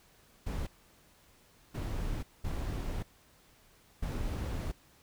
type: noise bursts at uneven times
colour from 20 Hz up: brown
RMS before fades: -35 dBFS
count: 4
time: 0.46-0.67 / 1.74-2.23 / 2.44-3.03 / 4.02-4.72 s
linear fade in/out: 10 ms
effects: pink hiss -63 dBFS RMS until 5.02 s